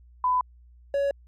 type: tone pair in turn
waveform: sine / triangle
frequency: 1002 / 560.7 Hz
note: B5 / C#5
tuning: +25 / +20 cents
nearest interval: minor seventh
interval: 1005 cents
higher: first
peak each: -20 / -20 dBFS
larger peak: neither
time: 0.24-0.41 / 0.94-1.11 s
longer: neither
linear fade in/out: 2 ms
effects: added 60 Hz sine -50 dBFS peak until 1.27 s + AAC 48 kbps